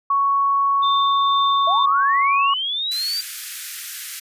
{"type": "tone", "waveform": "sine", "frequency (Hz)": 1112, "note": "C#6", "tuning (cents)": 5, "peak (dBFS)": -15, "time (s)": [0.1, 2.54], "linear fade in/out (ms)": 5}
{"type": "tone with tremolo", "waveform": "sine", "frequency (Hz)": 3582, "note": "A7", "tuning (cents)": 30, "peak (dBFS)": -22, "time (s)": [0.82, 1.86], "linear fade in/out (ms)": 20, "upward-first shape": "sine", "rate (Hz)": 2.1, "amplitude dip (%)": 30}
{"type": "linear sweep", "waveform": "sine", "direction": "up", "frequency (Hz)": [633, 4736], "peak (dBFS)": -21, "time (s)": [1.67, 3.21], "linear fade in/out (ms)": 5}
{"type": "high-pass noise", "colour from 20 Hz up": "white", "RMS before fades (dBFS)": -31, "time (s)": [2.91, 4.2], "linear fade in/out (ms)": 10, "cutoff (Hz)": 1400, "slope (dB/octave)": 48}
{"effects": ["resampled to 32000 Hz"]}